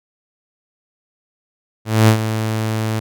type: tone with ADSR envelope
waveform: sawtooth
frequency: 110 Hz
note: A2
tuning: in tune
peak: -3 dBFS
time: 1.85-3 s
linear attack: 230 ms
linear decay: 89 ms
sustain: -11 dB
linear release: 12 ms
effects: none